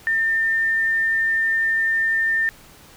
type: tone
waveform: sine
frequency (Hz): 1803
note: A6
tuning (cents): +42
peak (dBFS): -17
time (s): 0.07-2.49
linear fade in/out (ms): 0
effects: pink hiss -47 dBFS RMS until 2.96 s